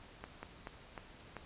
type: slowing click train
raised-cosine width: 0.5 ms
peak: -28 dBFS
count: 5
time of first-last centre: 0.24-1.367 s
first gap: 190 ms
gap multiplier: 1.27
effects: pink hiss -56 dBFS RMS until 1.45 s + resampled to 8000 Hz